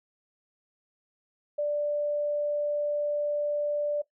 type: tone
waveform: sine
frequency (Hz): 588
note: D5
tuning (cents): +2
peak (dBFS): -25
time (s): 1.58-4.02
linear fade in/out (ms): 10
effects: noise-tail reverb RT60 0.1 s tail -17 dB re dry